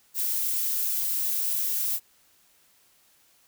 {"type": "noise", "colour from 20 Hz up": "violet", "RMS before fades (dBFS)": -27, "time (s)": [0.14, 2], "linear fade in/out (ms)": 50, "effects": ["white hiss -62 dBFS RMS until 3.47 s"]}